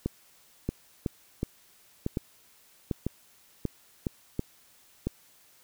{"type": "two click trains", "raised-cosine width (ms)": 3, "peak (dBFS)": [-15, -15], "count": [6, 6], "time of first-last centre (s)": [[0.69, 4.394], [0.06, 5.07]], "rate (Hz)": [1.35, 0.998], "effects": ["white hiss -60 dBFS RMS until 5.63 s"]}